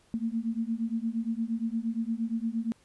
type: beating tone pair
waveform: sine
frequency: 223.5 / 232.1 Hz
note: A3 / A#3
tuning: +27 / -7 cents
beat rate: 8.6 Hz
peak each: -31 dBFS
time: 0.14-2.72 s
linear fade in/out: 0 ms
effects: pink hiss -64 dBFS RMS until 2.84 s + resampled to 24000 Hz